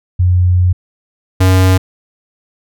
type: tone pair in turn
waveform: sine / square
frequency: 90.1 / 93.31 Hz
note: F#2 / F#2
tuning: -45 / +15 cents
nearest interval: minor second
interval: 60 cents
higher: second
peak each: -7 dBFS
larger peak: neither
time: 0.19-0.73 / 1.4-1.78 s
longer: first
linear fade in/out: 10 ms
effects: none